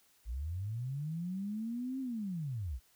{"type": "linear two-way sweep", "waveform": "sine", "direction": "up then down", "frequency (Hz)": [51.91, 268.8, 51.91], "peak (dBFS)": -35, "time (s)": [0.25, 2.8], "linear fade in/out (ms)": 50, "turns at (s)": 2, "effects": ["white hiss -68 dBFS RMS until 2.95 s"]}